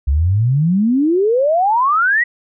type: exponential sweep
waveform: sine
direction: up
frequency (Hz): 65 to 1975.5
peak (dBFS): -11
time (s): 0.07-2.24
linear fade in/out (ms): 10
effects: none